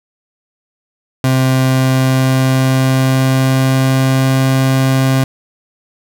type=tone with pitch glide; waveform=30% pulse; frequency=130.81 to 132.56 Hz; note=C3 to C3; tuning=0 to +23 cents; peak=-7 dBFS; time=1.24-5.24 s; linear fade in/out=2 ms; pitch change=+23 cents; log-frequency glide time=1.63-4.44 s; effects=none